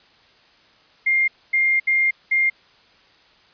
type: tone bursts at uneven times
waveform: sine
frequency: 2115 Hz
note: C7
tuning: 18 cents sharp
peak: -15 dBFS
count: 4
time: 1.06-1.28 / 1.53-1.8 / 1.87-2.11 / 2.31-2.5 s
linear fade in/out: 10 ms
effects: white hiss -54 dBFS RMS until 3.53 s + resampled to 11025 Hz